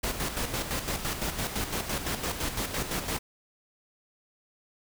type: noise with tremolo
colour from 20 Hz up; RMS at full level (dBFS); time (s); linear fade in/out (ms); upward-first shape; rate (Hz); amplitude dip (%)
pink; -30; 0.03-3.19; 10; square; 5.9; 55
effects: none